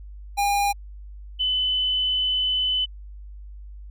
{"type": "tone pair in turn", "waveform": ["square", "sine"], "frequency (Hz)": [809, 3016], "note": ["G#5", "F#7"], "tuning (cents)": [-46, 32], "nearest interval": "octave + major seventh", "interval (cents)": 2278, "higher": "second", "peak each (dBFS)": -20, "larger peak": "neither", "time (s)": [[0.37, 0.73], [1.39, 2.86]], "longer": "second", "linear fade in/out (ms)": 20, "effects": ["added 50 Hz sine -37 dBFS peak until 3.9 s"]}